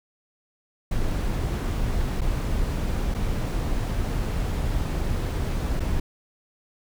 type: noise with dropouts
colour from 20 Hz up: brown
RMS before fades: -25 dBFS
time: 0.91-6 s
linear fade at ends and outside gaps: 5 ms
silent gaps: 2.209-2.215 / 3.142-3.146 / 5.797-5.803 s
effects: none